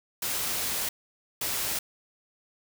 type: noise bursts at uneven times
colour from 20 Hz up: white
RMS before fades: -30 dBFS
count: 2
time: 0.22-0.89 / 1.41-1.79 s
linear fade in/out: 5 ms
effects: none